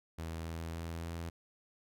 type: tone with pitch steps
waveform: sawtooth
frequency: 81.7 / 82.36 / 83.03 / 83.71 Hz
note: E2 / E2 / E2 / E2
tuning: -15 / -1 / +13 / +27 cents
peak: -35 dBFS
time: 0.18-1.3 s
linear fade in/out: 10 ms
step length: 280 ms
effects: none

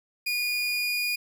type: tone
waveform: 30% pulse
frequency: 2443 Hz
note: D#7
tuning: 32 cents flat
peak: -23 dBFS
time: 0.26-1.16 s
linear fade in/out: 10 ms
effects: none

